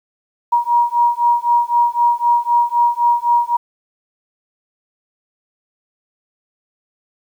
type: beating tone pair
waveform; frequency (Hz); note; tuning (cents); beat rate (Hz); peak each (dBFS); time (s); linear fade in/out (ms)
sine; 950 / 953.9; A#5 / A#5; +33 / +40; 3.9; -15; 0.52-3.57; 10
effects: 8-bit